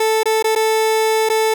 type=tone with dropouts; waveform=30% pulse; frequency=440 Hz; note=A4; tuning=in tune; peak=-11 dBFS; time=0-1.54 s; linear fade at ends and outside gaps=5 ms; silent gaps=0.233-0.256 / 0.426-0.442 / 0.552-0.559 / 1.29-1.298 s; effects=none